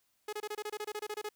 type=tone bursts; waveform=sawtooth; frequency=421.6 Hz; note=G#4; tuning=26 cents sharp; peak=-32 dBFS; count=14; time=0.28-1.29 s; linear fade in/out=5 ms; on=48 ms; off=26 ms; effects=white hiss -75 dBFS RMS until 1.35 s